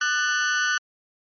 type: tone with amplitude modulation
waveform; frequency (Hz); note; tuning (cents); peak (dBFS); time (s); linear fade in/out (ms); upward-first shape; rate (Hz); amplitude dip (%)
40% pulse; 1487; F#6; +8; -16; 0.01-0.78; 5; sine; 282; 85
effects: MP3 32 kbps

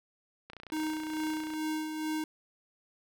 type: click train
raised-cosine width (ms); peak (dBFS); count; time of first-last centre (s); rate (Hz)
0.3; -29; 32; 0.5-1.537; 29.9
type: tone with tremolo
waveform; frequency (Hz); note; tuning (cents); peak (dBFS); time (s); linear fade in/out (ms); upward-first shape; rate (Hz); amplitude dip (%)
square; 311.1; D#4; 0; -31; 0.72-2.24; 2; sine; 2.3; 45
effects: none

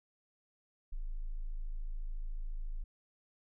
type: tone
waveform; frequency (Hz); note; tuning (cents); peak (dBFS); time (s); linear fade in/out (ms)
sine; 27; A0; -32; -35; 0.92-2.84; 10
effects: none

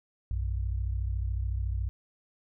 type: tone pair together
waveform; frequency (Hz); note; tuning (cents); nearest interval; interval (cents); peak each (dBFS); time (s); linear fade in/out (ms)
sine; 59.8 / 93.7; A#1 / F#2; +45 / +22; minor sixth; 777; -29 / -33; 0.31-1.89; 0
effects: none

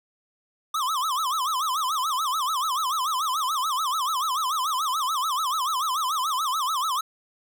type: tone with vibrato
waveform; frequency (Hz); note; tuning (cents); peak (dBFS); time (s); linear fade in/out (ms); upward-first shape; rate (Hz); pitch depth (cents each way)
square; 1147; D6; -41; -24; 0.74-7.01; 5; sine; 6.9; 240
effects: none

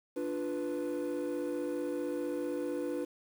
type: chord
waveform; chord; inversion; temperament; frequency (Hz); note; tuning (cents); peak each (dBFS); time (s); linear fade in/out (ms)
triangle; B diminished; first; equal; 293.7 / 349.2 / 493.9; D4 / F4 / B4; 0 / 0 / 0; -34 / -35 / -34; 0.16-3.05; 10
effects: tanh soft clip ceiling -25 dBFS + 9-bit

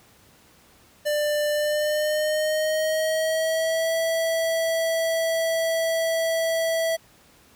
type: tone with pitch glide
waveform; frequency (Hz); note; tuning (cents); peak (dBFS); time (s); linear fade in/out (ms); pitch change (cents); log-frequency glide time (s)
square; 594 to 655.3; D5 to E5; +20 to -10; -22; 1.05-6.97; 20; +170; 1.51-3.94
effects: pink hiss -55 dBFS RMS until 7.55 s + high-pass 60 Hz 12 dB/octave

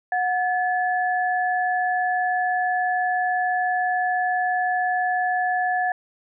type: tone pair together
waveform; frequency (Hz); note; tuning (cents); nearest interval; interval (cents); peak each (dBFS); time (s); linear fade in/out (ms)
sine; 730.7 / 1723; F#5 / A6; -22 / -37; octave + minor third; 1485; -21 / -25; 0.12-5.92; 2
effects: none

